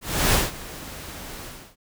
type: noise with ADSR envelope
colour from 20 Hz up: pink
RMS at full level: -18 dBFS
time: 0.01-1.76 s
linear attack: 320 ms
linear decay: 180 ms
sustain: -19 dB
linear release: 310 ms
effects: none